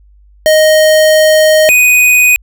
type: tone pair in turn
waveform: square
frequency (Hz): 622.3 / 2489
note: D#5 / D#7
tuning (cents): 0 / 0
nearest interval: 2 octaves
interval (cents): 2400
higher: second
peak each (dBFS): -5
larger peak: neither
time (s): 0.46-1.69 / 1.69-2.36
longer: first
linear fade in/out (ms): 0
effects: added 50 Hz sine -40 dBFS peak until 2.42 s